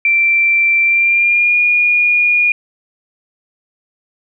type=tone with pitch glide; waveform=sine; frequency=2349 to 2435 Hz; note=D7 to D#7; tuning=0 to -38 cents; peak=-9 dBFS; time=0.05-2.52 s; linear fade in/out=2 ms; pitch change=+62 cents; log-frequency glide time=0.83-1.57 s; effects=none